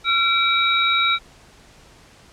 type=tone cluster; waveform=sine; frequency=1359 / 2320 / 3815 Hz; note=F6 / D7 / A#7; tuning=-48 / -22 / +39 cents; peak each=-20 dBFS; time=0.04-1.19 s; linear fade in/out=50 ms; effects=pink hiss -49 dBFS RMS until 2.32 s + low-pass 8000 Hz 12 dB/octave